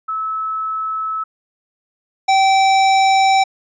sine / square tone pair in turn, 1300 / 773 Hz, E6 / G5, -24 / -24 cents, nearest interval major sixth, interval 900 cents, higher first, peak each -19 / -11 dBFS, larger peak second, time 0.08-1.24 / 2.28-3.44 s, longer neither, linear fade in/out 10 ms, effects resampled to 16000 Hz

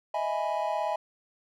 triangle chord, E major seventh, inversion third, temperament equal, 622.3 / 659.3 / 830.6 / 987.8 Hz, D#5 / E5 / G#5 / B5, 0 / 0 / 0 / 0 cents, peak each -31 / -31 / -29 / -33 dBFS, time 0.14-0.96 s, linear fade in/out 5 ms, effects none

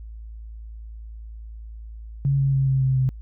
sine tone with pitch steps, 138.59 / 136.92 / 135.27 / 133.64 / 132.03 / 130.43 Hz, C#3 / C#3 / C#3 / C3 / C3 / C3, 0 / -21 / -42 / +37 / +16 / -5 cents, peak -17 dBFS, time 2.25-3.09 s, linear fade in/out 0 ms, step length 140 ms, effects added 55 Hz sine -35 dBFS peak until 3.21 s

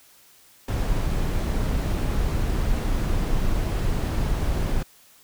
brown noise, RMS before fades -23 dBFS, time 0.68-4.83 s, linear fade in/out 5 ms, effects white hiss -54 dBFS RMS until 5.23 s

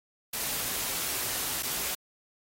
white noise with dropouts, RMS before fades -32 dBFS, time 0.33-1.95 s, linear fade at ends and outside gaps 5 ms, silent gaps 1.626-1.631 s, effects AAC 48 kbps

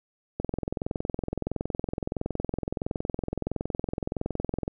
click train, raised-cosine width 2 ms, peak -15 dBFS, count 93, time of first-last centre 0.4-4.679 s, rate 21.5 Hz, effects none

